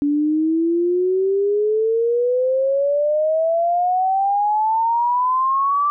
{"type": "exponential sweep", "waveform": "sine", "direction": "up", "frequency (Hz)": [286, 1174.7], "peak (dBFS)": -15, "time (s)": [0.02, 5.9], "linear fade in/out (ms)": 0, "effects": []}